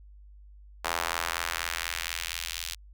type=tone with high-pass filter sweep; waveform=sawtooth; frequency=84.2 Hz; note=E2; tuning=37 cents sharp; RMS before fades=-33 dBFS; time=0.84-2.75 s; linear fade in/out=10 ms; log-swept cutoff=880 to 3500 Hz; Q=1.1; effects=added 50 Hz sine -48 dBFS peak until 2.93 s